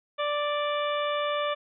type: harmonic tone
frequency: 587.3 Hz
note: D5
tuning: in tune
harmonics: 1 / 2 / 3 / 4 / 5 / 6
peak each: -28 / -30 / -38 / -38 / -39 / -38 dBFS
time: 0.18-1.55 s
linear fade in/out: 20 ms
effects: none